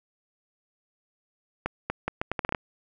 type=accelerating click train; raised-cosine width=0.5 ms; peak=-12 dBFS; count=10; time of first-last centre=1.66-2.548 s; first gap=240 ms; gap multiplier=0.75; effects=none